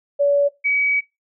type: tone pair in turn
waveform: sine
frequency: 570 / 2271 Hz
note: C#5 / C#7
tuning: +48 / +41 cents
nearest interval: 2 octaves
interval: 2393 cents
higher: second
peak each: -13 / -16 dBFS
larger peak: first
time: 0.19-0.49 / 0.64-1.01 s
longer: second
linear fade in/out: 20 ms
effects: noise-tail reverb RT60 0.2 s tail -18 dB re dry